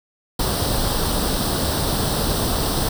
pink noise with comb filter, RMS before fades -21 dBFS, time 0.39-2.89 s, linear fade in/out 5 ms, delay 0.22 ms, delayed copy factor +0.7, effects none

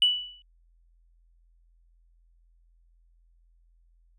sine tone with exponential decay, 2960 Hz, F#7, in tune, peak -14 dBFS, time 0.02-0.42 s, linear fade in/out 1 ms, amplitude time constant 85 ms, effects tanh soft clip ceiling -11 dBFS + added 42 Hz sine -59 dBFS peak until 4.18 s

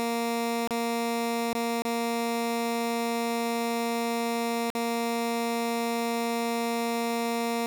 15% pulse tone with dropouts, 233.1 Hz, A#3, in tune, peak -20 dBFS, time 0-7.66 s, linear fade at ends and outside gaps 0 ms, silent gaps 0.674-0.708 / 1.531-1.55 / 1.821-1.85 / 4.702-4.751 s, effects none

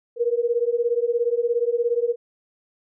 sine beating tone pair, 466.2 / 483.2 Hz, A#4 / B4, 0 / -38 cents, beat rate 17 Hz, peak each -22 dBFS, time 0.16-2.16 s, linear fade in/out 50 ms, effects none

